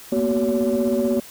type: tone cluster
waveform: sine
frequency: 229.2 / 245.2 / 376.7 / 565 Hz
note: A#3 / B3 / F#4 / C#5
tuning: -29 / -12 / +31 / +33 cents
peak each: -22 dBFS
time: 0.12-1.2 s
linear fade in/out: 5 ms
effects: tanh soft clip ceiling -12 dBFS + white hiss -42 dBFS RMS until 1.3 s